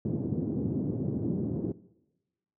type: band-pass noise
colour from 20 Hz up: white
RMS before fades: -31 dBFS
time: 0.05-1.72 s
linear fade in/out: 2 ms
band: 100 to 320 Hz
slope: 24 dB/octave
effects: noise-tail reverb RT60 1.0 s tail -20 dB re dry